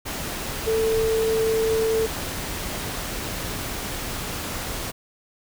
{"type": "tone in noise", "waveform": "sine", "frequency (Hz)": 445.2, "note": "A4", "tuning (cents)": 20, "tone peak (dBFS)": -19, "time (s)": [0.66, 2.07], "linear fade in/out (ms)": 20, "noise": "pink", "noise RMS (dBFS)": -30, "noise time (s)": [0.05, 4.92], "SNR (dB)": 8, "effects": []}